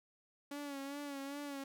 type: tone with vibrato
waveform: sawtooth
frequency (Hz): 281.7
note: C#4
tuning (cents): +28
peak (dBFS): -38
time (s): 0.51-1.64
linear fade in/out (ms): 5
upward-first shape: sine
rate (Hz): 2.5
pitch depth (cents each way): 51
effects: none